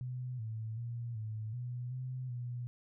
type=tone with pitch steps; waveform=sine; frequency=125.8 / 110.8 / 118.2 / 109 / 122.9 / 128 / 122 Hz; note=B2 / A2 / A#2 / A2 / B2 / C3 / B2; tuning=+32 / +13 / +24 / -16 / -8 / -38 / -21 cents; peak=-37 dBFS; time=0.01-2.67 s; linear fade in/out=0 ms; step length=380 ms; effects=none